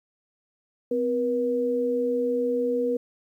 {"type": "tone pair together", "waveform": "sine", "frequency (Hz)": [255, 481.4], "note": ["C4", "B4"], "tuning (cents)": [-44, -44], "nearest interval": "major seventh", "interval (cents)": 1100, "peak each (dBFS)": [-28, -23], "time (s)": [0.91, 2.97], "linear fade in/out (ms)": 5, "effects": ["10-bit"]}